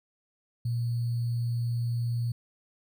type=tone with sample-and-hold; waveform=sine; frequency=118.6 Hz; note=A#2; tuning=30 cents sharp; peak=-26 dBFS; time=0.65-2.32 s; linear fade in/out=5 ms; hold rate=4410 Hz; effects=none